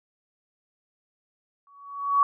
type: tone with exponential growth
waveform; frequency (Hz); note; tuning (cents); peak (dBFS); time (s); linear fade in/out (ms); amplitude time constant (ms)
sine; 1127; C#6; +28; -14; 1.67-2.23; 1; 120
effects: none